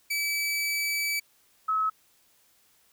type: tone pair in turn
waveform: sawtooth / sine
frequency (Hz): 2300 / 1288.6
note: D7 / E6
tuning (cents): -37 / -40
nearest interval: minor seventh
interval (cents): 1003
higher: first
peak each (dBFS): -23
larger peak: neither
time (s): 0.1-1.2 / 1.68-1.9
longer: first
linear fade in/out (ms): 10
effects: white hiss -64 dBFS RMS until 2.92 s